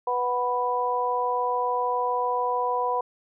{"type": "harmonic tone", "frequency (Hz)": 246.9, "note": "B3", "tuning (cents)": 0, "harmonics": [2, 3, 4], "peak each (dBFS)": [-28, -29, -25], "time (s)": [0.07, 3.01], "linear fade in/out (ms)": 5, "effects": []}